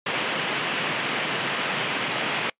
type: band-pass noise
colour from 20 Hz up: white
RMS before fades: -27 dBFS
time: 0.06-2.5 s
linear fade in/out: 5 ms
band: 120 to 3300 Hz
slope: 48 dB/octave
effects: noise-tail reverb RT60 0.1 s tail -24 dB re dry + resampled to 8000 Hz